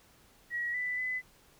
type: tone with pitch steps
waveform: sine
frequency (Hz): 1913 / 1988 / 2010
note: A#6 / B6 / B6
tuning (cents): +44 / +11 / +30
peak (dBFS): -31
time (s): 0.5-1.22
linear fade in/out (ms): 50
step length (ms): 240
effects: pink hiss -62 dBFS RMS until 1.59 s